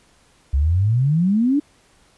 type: exponential sweep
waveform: sine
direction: up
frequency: 64.9 to 301.2 Hz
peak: -14 dBFS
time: 0.53-1.6 s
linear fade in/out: 10 ms
effects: pink hiss -56 dBFS RMS until 2.17 s + resampled to 24000 Hz